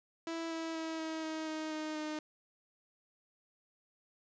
sawtooth tone with pitch steps, 329.6 / 326.2 / 322.8 / 319.5 / 316.2 / 312.9 / 309.7 / 306.5 Hz, E4 / E4 / E4 / D#4 / D#4 / D#4 / D#4 / D#4, 0 / -18 / -36 / +46 / +28 / +10 / -8 / -26 cents, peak -33 dBFS, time 0.27-2.19 s, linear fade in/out 2 ms, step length 240 ms, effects resampled to 16000 Hz + 10-bit

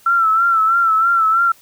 sine tone with vibrato, 1341 Hz, E6, 29 cents sharp, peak -11 dBFS, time 0.06-1.52 s, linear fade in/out 5 ms, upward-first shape sine, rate 3.1 Hz, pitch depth 59 cents each way, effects white hiss -49 dBFS RMS until 1.61 s

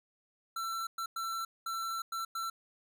square tone bursts at uneven times, 1344 Hz, E6, 33 cents sharp, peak -35 dBFS, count 6, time 0.56-0.87 / 0.98-1.06 / 1.16-1.45 / 1.66-2.02 / 2.12-2.25 / 2.35-2.5 s, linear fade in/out 5 ms, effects none

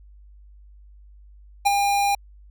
square tone with ADSR envelope, 805 Hz, G5, 46 cents sharp, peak -14 dBFS, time 1.65-2.15 s, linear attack 17 ms, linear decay 20 ms, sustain -5 dB, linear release 4 ms, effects added 50 Hz sine -45 dBFS peak until 2.5 s

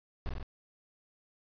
brown noise with echo, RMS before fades -33 dBFS, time 0.26-0.29 s, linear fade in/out 0 ms, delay 46 ms, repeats 3, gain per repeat -2 dB, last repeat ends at 0.428 s, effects resampled to 11025 Hz

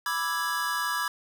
square chord, E dominant seventh, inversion second, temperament equal, 987.8 / 1174.7 / 1318.5 / 1661.2 Hz, B5 / D6 / E6 / G#6, 0 / 0 / 0 / 0 cents, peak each -34 / -33 / -36 / -31 dBFS, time 0.06-1.08 s, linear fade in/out 2 ms, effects none

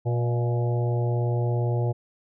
harmonic tone with a mistuned harmonic, 120.1 Hz, B2, 48 cents flat, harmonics 1 / 3 / 4 / 5 / 6 / 7, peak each -22 / -32 / -34 / -36 / -38 / -39 dBFS, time 0.05-1.93 s, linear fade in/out 20 ms, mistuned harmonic 6, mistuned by -55 cents, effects none

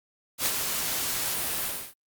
white noise with ADSR envelope, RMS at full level -24 dBFS, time 0.38-1.94 s, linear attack 79 ms, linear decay 39 ms, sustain -5 dB, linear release 300 ms, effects Opus 48 kbps

